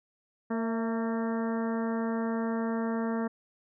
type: harmonic tone with a mistuned harmonic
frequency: 227.9 Hz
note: A#3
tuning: 39 cents flat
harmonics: 1 / 2 / 3 / 4 / 5 / 6 / 7 / 8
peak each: -29 / -35 / -39 / -41 / -43 / -45 / -46 / -47 dBFS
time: 0.5-3.28 s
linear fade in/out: 10 ms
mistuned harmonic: 3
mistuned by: -41 cents
effects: none

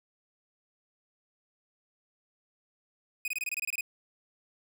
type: tone bursts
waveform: 45% pulse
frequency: 2499 Hz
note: D#7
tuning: 7 cents sharp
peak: -30 dBFS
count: 11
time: 3.25-3.809 s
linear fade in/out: 2 ms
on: 29 ms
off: 24 ms
effects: none

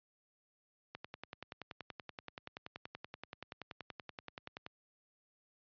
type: click train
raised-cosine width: 0.3 ms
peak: -28 dBFS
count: 40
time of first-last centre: 0.95-4.664 s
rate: 10.5 Hz
effects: high-pass 80 Hz 12 dB/octave + resampled to 11025 Hz

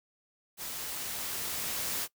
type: noise with level ramp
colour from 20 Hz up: white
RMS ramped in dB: -39 to -33 dBFS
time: 0.57-2.08 s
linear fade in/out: 50 ms
effects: noise-tail reverb RT60 0.1 s tail -21 dB re dry

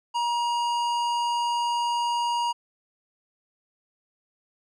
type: tone with hard clipping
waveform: triangle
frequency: 950 Hz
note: A#5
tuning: 33 cents sharp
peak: -25 dBFS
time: 0.14-2.53 s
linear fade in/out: 20 ms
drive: 17 dB
effects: none

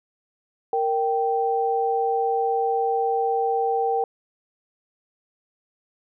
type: tone pair together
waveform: sine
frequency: 463.8 / 780 Hz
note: A#4 / G5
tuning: -9 / -9 cents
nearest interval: major sixth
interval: 900 cents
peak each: -23 / -22 dBFS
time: 0.73-4.04 s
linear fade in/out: 2 ms
effects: none

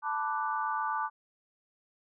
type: chord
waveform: sine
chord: B minor seventh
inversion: third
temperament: equal with one note detuned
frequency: 880 / 987.8 / 1174.7 / 1486.8 Hz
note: A5 / B5 / D6 / F#6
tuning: 0 / 0 / 0 / +8 cents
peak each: -33 / -38 / -33 / -38 dBFS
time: 0.02-1.1 s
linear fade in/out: 50 ms
effects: none

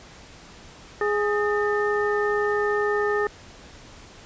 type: harmonic tone with a mistuned harmonic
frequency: 415.3 Hz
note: G#4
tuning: in tune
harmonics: 1 / 2 / 3 / 4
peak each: -22 / -31 / -29 / -28 dBFS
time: 1.01-3.27 s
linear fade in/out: 2 ms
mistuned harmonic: 4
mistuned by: +140 cents
effects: pink hiss -46 dBFS RMS until 4.25 s + resampled to 16000 Hz

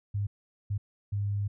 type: tone bursts at uneven times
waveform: sine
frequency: 101.5 Hz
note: G#2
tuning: 39 cents flat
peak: -27 dBFS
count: 3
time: 0.14-0.27 / 0.7-0.78 / 1.12-1.48 s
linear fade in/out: 10 ms
effects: none

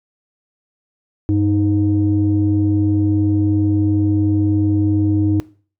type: tone pair together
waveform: sine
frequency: 98 / 311.1 Hz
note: G2 / D#4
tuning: 0 / 0 cents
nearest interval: octave + minor sixth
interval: 2000 cents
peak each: -15 dBFS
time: 1.29-5.4 s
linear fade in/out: 0 ms
effects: noise-tail reverb RT60 0.4 s tail -20 dB re dry + tanh soft clip ceiling -6 dBFS

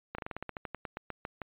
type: slowing click train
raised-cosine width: 0.5 ms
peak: -22 dBFS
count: 16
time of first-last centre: 0.15-1.418 s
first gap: 34 ms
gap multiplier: 1.12
effects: resampled to 8000 Hz

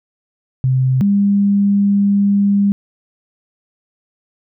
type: tone pair in turn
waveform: sine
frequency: 130 / 200.9 Hz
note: C3 / G3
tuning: -11 / +43 cents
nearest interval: minor sixth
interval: 754 cents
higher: second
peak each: -11 / -10 dBFS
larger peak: second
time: 0.64-1.01 / 1.01-2.72 s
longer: second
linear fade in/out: 0 ms
effects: none

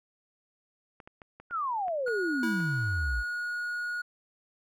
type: clicks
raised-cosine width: 0.5 ms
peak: -32 dBFS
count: 8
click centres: 1.002 / 1.075 / 1.218 / 1.4 / 1.51 / 1.882 / 2.081 / 2.603 s
type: exponential sweep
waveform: sine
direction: down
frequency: 1480 to 51.3 Hz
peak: -28 dBFS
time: 1.5-3.24 s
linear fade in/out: 50 ms
type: tone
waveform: triangle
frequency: 1447 Hz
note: F#6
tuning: 39 cents flat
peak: -29 dBFS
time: 2.06-4.02 s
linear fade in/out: 10 ms
type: tone with exponential decay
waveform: square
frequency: 325.2 Hz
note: E4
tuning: 23 cents flat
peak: -30 dBFS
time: 2.43-3.26 s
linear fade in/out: 2 ms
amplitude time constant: 180 ms
effects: none

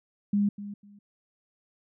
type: tone with echo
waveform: sine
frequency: 203.6 Hz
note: G#3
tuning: 34 cents flat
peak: -21 dBFS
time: 0.33-0.49 s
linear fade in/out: 5 ms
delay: 250 ms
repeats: 2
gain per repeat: -14 dB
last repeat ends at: 0.99 s
effects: none

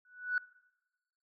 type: tone with exponential growth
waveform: sine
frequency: 1480 Hz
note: F#6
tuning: in tune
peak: -25 dBFS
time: 0.05-0.38 s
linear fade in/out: 2 ms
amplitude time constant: 71 ms
effects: noise-tail reverb RT60 1.0 s tail -22 dB re dry + tanh soft clip ceiling -22 dBFS

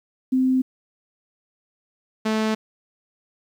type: tone pair in turn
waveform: sine / sawtooth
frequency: 259 / 218.2 Hz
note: C4 / A3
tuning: -17 / -14 cents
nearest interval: minor third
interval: 297 cents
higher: first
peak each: -16 dBFS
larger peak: neither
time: 0.32-0.62 / 2.25-2.55 s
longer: neither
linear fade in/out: 10 ms
effects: low-pass 6000 Hz 12 dB/octave + 9-bit

